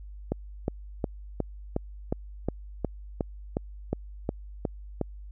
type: click train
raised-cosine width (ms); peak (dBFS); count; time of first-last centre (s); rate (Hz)
2; -13; 14; 0.32-5.013; 2.77
effects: added 50 Hz sine -40 dBFS peak until 5.31 s